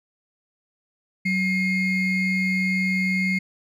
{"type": "ring-modulated tone", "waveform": "triangle", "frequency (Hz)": 1162, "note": "D6", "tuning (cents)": -19, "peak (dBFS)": -15, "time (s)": [1.25, 3.39], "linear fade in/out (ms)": 10, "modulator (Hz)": 975, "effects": []}